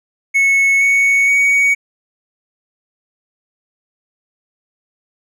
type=tone with pitch steps; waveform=triangle; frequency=2200 / 2222 / 2244 Hz; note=C#7 / C#7 / C#7; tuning=-14 / +4 / +21 cents; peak=-8 dBFS; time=0.34-1.75 s; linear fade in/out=20 ms; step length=470 ms; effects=none